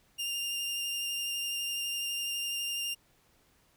sawtooth tone with vibrato, 2800 Hz, F7, 4 cents sharp, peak -29 dBFS, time 0.18-2.95 s, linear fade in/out 20 ms, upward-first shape sine, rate 12 Hz, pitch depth 12 cents each way, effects pink hiss -67 dBFS RMS until 3.76 s

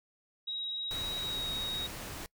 sine tone with pitch glide, 3821 to 3779 Hz, A#7 to A#7, +42 to +23 cents, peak -34 dBFS, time 0.47-1.87 s, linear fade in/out 10 ms, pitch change -19 cents, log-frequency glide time 1.2-1.49 s
pink noise, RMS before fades -42 dBFS, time 0.91-2.26 s, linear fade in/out 0 ms
effects noise-tail reverb RT60 0.1 s tail -24 dB re dry

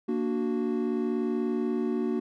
triangle chord, Bb augmented, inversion none, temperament equal, 233.1 / 293.7 / 370 Hz, Bb3 / D4 / F#4, 0 / 0 / 0 cents, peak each -27 / -30 / -28 dBFS, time 0.08-2.2 s, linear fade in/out 10 ms, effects none

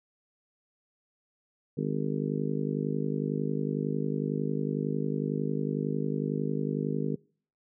harmonic tone, 51 Hz, G#1, 31 cents flat, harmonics 3 / 4 / 5 / 6 / 7 / 8 / 9, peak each -32 / -34 / -34 / -40 / -40 / -37 / -38 dBFS, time 1.77-7.16 s, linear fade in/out 10 ms, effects noise-tail reverb RT60 0.5 s tail -26 dB re dry

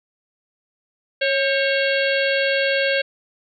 harmonic tone with a mistuned harmonic, 549 Hz, C#5, 17 cents flat, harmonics 1 / 3 / 4 / 5 / 6 / 7 / 8, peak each -20 / -23 / -27 / -26 / -29 / -32 / -31 dBFS, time 1.21-3.02 s, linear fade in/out 10 ms, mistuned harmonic 3, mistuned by -55 cents, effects none

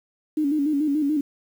sine tone with vibrato, 293.7 Hz, D4, in tune, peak -19 dBFS, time 0.37-1.21 s, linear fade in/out 5 ms, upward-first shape square, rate 6.9 Hz, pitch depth 76 cents each way, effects 8-bit

